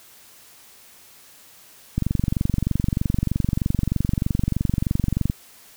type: click train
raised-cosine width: 5 ms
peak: -8 dBFS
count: 78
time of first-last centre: 1.98-5.299 s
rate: 23.2 Hz
effects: white hiss -49 dBFS RMS until 5.76 s